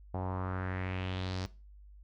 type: tone with low-pass filter sweep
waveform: sawtooth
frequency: 92.7 Hz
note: F#2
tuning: 4 cents sharp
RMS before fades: -36 dBFS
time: 0.14-1.46 s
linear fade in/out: 0 ms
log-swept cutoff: 770 to 5300 Hz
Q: 3
effects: noise-tail reverb RT60 0.3 s tail -18 dB re dry + added 50 Hz sine -51 dBFS peak until 2.03 s